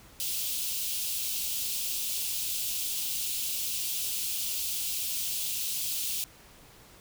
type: high-pass noise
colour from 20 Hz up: white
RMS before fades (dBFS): -32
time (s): 0.2-6.24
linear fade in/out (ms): 0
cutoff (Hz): 2600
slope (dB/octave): 48
effects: pink hiss -54 dBFS RMS until 7 s

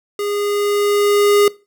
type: tone with level ramp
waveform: square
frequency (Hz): 409.8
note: G#4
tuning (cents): -23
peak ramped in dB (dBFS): -20 to -10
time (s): 0.19-1.48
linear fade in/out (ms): 2
effects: noise-tail reverb RT60 0.3 s tail -21 dB re dry

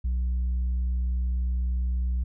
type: tone with tanh clipping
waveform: sine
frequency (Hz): 61.74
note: B1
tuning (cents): 0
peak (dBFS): -24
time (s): 0.04-2.24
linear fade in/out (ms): 10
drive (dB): 2
effects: none

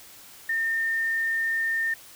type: tone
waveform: sine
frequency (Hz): 1815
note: A#6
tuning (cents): -47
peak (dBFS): -23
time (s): 0.49-1.94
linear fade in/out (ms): 5
effects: white hiss -48 dBFS RMS until 2.15 s

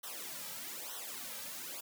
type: noise with flanger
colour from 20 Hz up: white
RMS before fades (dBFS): -44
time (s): 0.03-1.81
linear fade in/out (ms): 10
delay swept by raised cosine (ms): 0.42 to 2.82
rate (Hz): 1.1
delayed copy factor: -0.95
effects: high-pass 150 Hz 12 dB/octave

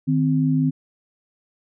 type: tone pair together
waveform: sine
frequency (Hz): 154.6 / 260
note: D#3 / C4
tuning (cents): -11 / -11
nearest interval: major sixth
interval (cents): 900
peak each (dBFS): -19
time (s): 0.07-0.71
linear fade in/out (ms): 20
effects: none

